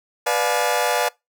sawtooth chord, B diminished seventh, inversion none, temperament just, 493.9 / 592.7 / 711.2 / 853.4 Hz, B4 / D5 / F5 / Ab5, 0 / +16 / +31 / +47 cents, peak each -20 dBFS, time 0.26-1.09 s, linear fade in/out 10 ms, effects noise-tail reverb RT60 0.2 s tail -24 dB re dry

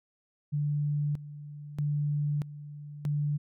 sine tone with tremolo, 146.83 Hz, D3, in tune, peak -26 dBFS, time 0.52-3.38 s, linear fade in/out 20 ms, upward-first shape square, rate 0.79 Hz, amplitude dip 80%, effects none

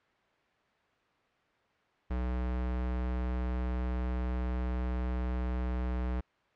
square tone, 62 Hz, B1, 7 cents sharp, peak -31 dBFS, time 2.1-6.21 s, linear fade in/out 10 ms, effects white hiss -68 dBFS RMS until 6.55 s + low-pass 2000 Hz 12 dB/octave

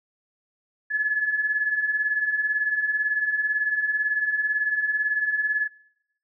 sine beating tone pair, 1696 / 1714 Hz, G#6 / A6, +36 / -46 cents, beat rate 18 Hz, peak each -29 / -22 dBFS, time 0.9-5.68 s, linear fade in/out 20 ms, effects noise-tail reverb RT60 0.9 s tail -23 dB re dry

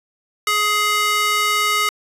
square tone with high-pass filter, 418.8 Hz, G#4, 15 cents sharp, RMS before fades -18 dBFS, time 0.47-1.89 s, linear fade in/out 2 ms, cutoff 1500 Hz, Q 1.5, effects resampled to 32000 Hz

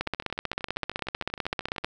two click trains, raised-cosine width 0.3 ms, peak -24 / -11 dBFS, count 24 / 30, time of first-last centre 0.07-1.839 / 0.01-1.845 s, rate 13 / 15.8 Hz, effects none

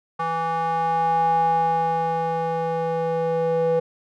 square tone with band-pass filter sweep, 164.81 Hz, E3, in tune, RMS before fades -22 dBFS, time 0.19-3.8 s, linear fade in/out 10 ms, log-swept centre 1000 to 550 Hz, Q 6.5, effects none

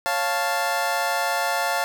25% pulse chord, Db augmented, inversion none, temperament equal, 554.4 / 698.5 / 880 Hz, Db5 / F5 / A5, 0 / 0 / 0 cents, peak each -25 / -21 / -22 dBFS, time 0.06-1.84 s, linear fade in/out 0 ms, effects none

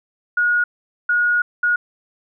sine tone bursts at uneven times, 1445 Hz, F#6, 41 cents flat, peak -14 dBFS, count 3, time 0.37-0.64 / 1.09-1.42 / 1.63-1.76 s, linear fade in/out 5 ms, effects none

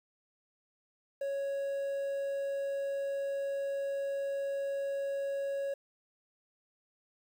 triangle tone with quantisation, 554.4 Hz, C#5, in tune, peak -30 dBFS, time 1.21-5.74 s, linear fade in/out 5 ms, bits 10, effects none

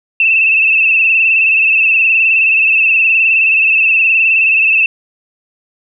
sine tone with vibrato, 2637 Hz, E7, in tune, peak -7 dBFS, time 0.2-4.86 s, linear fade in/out 2 ms, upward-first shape sine, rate 19 Hz, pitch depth 54 cents each way, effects none

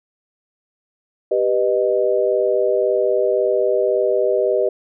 sine chord, G augmented, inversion none, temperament equal with one note detuned, 392 / 493.9 / 617.6 Hz, G4 / B4 / D#5, 0 / 0 / -13 cents, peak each -19 dBFS, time 1.31-4.69 s, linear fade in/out 5 ms, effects none

